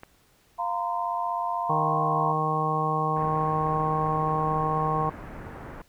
click, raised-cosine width 0.5 ms, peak -26 dBFS, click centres 0.034 s
sine chord, F suspended fourth, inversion none, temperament equal with one note detuned, 698.5 / 932.3 / 1028.5 Hz, F5 / Bb5 / C6, 0 / 0 / -30 cents, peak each -30 dBFS, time 0.58-2.33 s, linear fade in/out 20 ms
harmonic tone, 155.56 Hz, D#3, in tune, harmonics 1 / 2 / 3 / 4 / 5 / 6 / 7, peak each -29 / -37 / -32 / -37 / -29 / -35 / -27 dBFS, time 1.69-5.1 s, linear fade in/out 10 ms
pink low-pass noise, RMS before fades -40 dBFS, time 3.16-5.82 s, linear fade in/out 5 ms, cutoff 1800 Hz, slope 24 dB/octave
effects pink hiss -62 dBFS RMS until 5.88 s

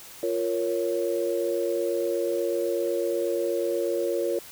sine chord, Bb minor, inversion second, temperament equal, 349.2 / 466.2 / 554.4 Hz, F4 / Bb4 / Db5, 0 / 0 / 0 cents, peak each -28 dBFS, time 0.23-4.39 s, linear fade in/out 2 ms, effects white hiss -45 dBFS RMS until 4.51 s

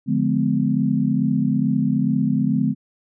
sine chord, D diminished seventh, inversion none, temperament just, 146.83 / 176.2 / 211.4 / 253.7 Hz, D3 / F3 / Ab3 / Cb4, 0 / +16 / +31 / +47 cents, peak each -23 / -25 / -21 / -21 dBFS, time 0.06-2.75 s, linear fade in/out 50 ms, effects none

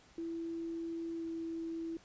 sine tone with pitch glide, 332.1 to 329.2 Hz, E4 to E4, +13 to -2 cents, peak -37 dBFS, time 0.18-1.97 s, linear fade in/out 2 ms, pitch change -15 cents, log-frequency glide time 1.17-1.24 s, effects pink hiss -62 dBFS RMS until 2.04 s + resampled to 16000 Hz

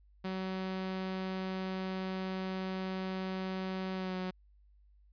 sawtooth tone with pitch glide, 188.2 to 184.65 Hz, F#3 to F#3, +30 to -3 cents, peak -31 dBFS, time 0.24-4.31 s, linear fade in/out 10 ms, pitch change -33 cents, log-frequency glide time 3.95-4.16 s, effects added 50 Hz sine -60 dBFS peak until 5.12 s + resampled to 11025 Hz

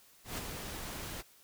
pink noise with ADSR envelope, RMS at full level -37 dBFS, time 0.24-1.23 s, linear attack 140 ms, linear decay 18 ms, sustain -5 dB, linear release 32 ms, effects white hiss -62 dBFS RMS until 1.43 s

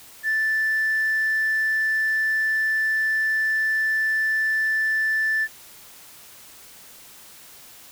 sine tone, 1760 Hz, A6, in tune, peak -18 dBFS, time 0.23-5.48 s, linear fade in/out 50 ms, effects tanh soft clip ceiling -16 dBFS + white hiss -46 dBFS RMS until 7.91 s

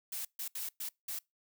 blue noise bursts at uneven times, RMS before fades -39 dBFS, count 5, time 0.12-0.25 / 0.39-0.48 / 0.55-0.69 / 0.8-0.89 / 1.08-1.19 s, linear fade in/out 5 ms, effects noise-tail reverb RT60 0.2 s tail -25 dB re dry

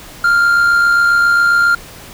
triangle tone with amplitude modulation, 1396.9 Hz, F6, in tune, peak -5 dBFS, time 0.24-1.75 s, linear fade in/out 5 ms, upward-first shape sine, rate 67.4 Hz, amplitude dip 35%, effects pink hiss -35 dBFS RMS until 2.13 s

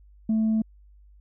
sine tone, 220 Hz, A3, in tune, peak -18 dBFS, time 0.29-0.62 s, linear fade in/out 5 ms, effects tanh soft clip ceiling -18 dBFS + added 50 Hz sine -50 dBFS peak until 1.2 s

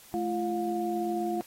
sine tone cluster, 216.5 / 342.3 / 713 Hz, A3 / F4 / F5, -28 / -35 / +36 cents, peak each -34 / -30 / -32 dBFS, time 0.14-1.41 s, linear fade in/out 0 ms, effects white hiss -53 dBFS RMS until 1.46 s + AAC 48 kbps

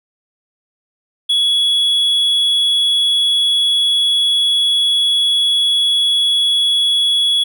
triangle tone, 3370 Hz, G#7, 25 cents sharp, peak -10 dBFS, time 1.29-7.44 s, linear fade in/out 10 ms, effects none

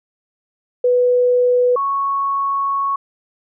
sine tone pair in turn, 493.9 / 1106.6 Hz, B4 / C#6, 0 / -3 cents, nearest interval octave + major second, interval 1397 cents, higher second, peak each -11 / -16 dBFS, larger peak first, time 0.84-1.76 / 1.76-2.96 s, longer second, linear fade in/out 5 ms, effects none

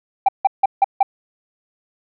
sine tone bursts, 784 Hz, G5, in tune, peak -7 dBFS, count 5, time 0.26-1.03 s, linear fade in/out 5 ms, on 26 ms, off 160 ms, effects tanh soft clip ceiling -7 dBFS

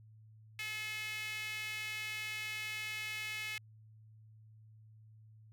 sawtooth tone with high-pass filter, 429.2 Hz, A4, 43 cents flat, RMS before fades -41 dBFS, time 0.59-3.58 s, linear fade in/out 2 ms, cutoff 2300 Hz, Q 4.4, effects added 109 Hz sine -56 dBFS peak until 5.52 s

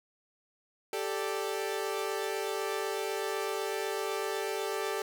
sawtooth chord, G suspended second, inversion none, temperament equal, 392 / 440 / 587.3 Hz, G4 / A4 / D5, 0 / 0 / 0 cents, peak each -31 / -31 / -36 dBFS, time 0.93-5.02 s, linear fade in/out 2 ms, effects none

